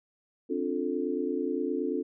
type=chord; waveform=sine; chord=D minor seventh; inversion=third; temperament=just; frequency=264.3 / 293.7 / 352.4 / 440.5 Hz; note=C4 / D4 / F4 / A4; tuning=+18 / 0 / +16 / +2 cents; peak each=-33 dBFS; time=0.49-2.03 s; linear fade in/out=20 ms; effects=none